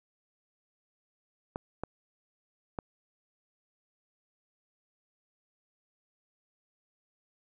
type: clicks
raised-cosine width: 1 ms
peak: -20 dBFS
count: 3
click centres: 1.559 / 1.836 / 2.788 s
effects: none